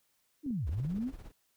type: linear two-way sweep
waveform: sine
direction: down then up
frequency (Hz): 317.4 to 61.8 to 279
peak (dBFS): -31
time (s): 0.43-1.12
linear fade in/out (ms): 50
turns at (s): 0.68
type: clicks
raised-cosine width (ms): 3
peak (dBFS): -36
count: 7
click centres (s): 0.463 / 0.507 / 0.693 / 0.8 / 0.85 / 0.943 / 0.983
type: noise with tremolo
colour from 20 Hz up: brown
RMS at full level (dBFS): -45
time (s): 0.66-1.32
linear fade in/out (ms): 20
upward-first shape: sine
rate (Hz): 17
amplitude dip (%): 70
effects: white hiss -74 dBFS RMS until 1.56 s